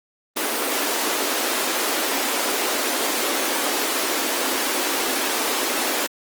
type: high-pass noise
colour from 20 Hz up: pink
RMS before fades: -23 dBFS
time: 0.36-6.07 s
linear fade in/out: 10 ms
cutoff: 260 Hz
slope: 48 dB/octave
effects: Opus 24 kbps